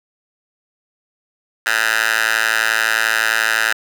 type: tone with high-pass filter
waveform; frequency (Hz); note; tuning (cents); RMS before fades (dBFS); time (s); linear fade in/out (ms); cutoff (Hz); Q
10% pulse; 111.5; A2; +23; -17; 1.66-3.73; 5; 1500; 2.6
effects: none